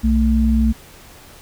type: tone pair together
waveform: sine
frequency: 62.49 / 222.7 Hz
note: B1 / A3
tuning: +21 / +21 cents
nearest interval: octave + minor seventh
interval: 2200 cents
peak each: -15 dBFS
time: 0.03-0.73 s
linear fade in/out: 20 ms
effects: pink hiss -43 dBFS RMS until 1.41 s